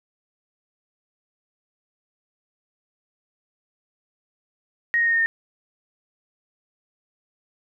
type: tone with pitch steps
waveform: sine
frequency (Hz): 1876 / 1863 / 1850.2 / 1837.4 / 1824.7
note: A#6 / A#6 / A#6 / A#6 / A#6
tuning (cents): +11 / -2 / -13 / -25 / -37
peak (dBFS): -17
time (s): 4.94-5.26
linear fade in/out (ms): 0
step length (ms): 64
effects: none